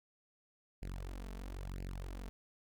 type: tone with flanger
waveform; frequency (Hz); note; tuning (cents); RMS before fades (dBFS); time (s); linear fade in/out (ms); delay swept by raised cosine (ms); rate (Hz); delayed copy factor
sawtooth; 46.25; F#1; 0; -44; 0.82-2.29; 0; 0.41 to 4.61; 1; +0.95
effects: none